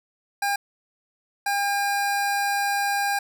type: tone bursts at uneven times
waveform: 25% pulse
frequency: 805 Hz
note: G5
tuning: 46 cents sharp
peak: -18 dBFS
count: 2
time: 0.42-0.56 / 1.46-3.19 s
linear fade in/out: 5 ms
effects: none